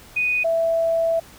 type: tone pair in turn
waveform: sine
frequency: 2484 / 660.8 Hz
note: D#7 / E5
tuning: -3 / +4 cents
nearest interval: octave + major seventh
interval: 2293 cents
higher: first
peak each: -18 / -17 dBFS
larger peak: second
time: 0.16-0.44 / 0.44-1.2 s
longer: second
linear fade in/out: 10 ms
effects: pink hiss -46 dBFS RMS until 1.38 s